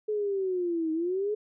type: linear two-way sweep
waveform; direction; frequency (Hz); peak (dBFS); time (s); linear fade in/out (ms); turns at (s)
sine; down then up; 430 to 313.4 to 430; -26; 0.08-1.35; 10; 0.92
effects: none